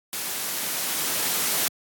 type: noise with level ramp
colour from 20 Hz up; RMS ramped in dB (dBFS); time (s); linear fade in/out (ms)
white; -30 to -23; 0.13-1.68; 0
effects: high-pass 150 Hz 12 dB/octave + AAC 64 kbps